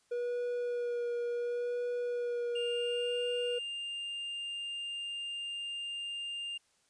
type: tone with vibrato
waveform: triangle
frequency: 482 Hz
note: B4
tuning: 42 cents flat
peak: -30 dBFS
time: 0.11-3.59 s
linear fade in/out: 10 ms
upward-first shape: sine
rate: 0.7 Hz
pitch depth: 16 cents each way
type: tone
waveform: triangle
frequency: 2802 Hz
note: F7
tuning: 5 cents sharp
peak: -35 dBFS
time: 2.55-6.58 s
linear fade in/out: 10 ms
effects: white hiss -71 dBFS RMS until 6.89 s + resampled to 22050 Hz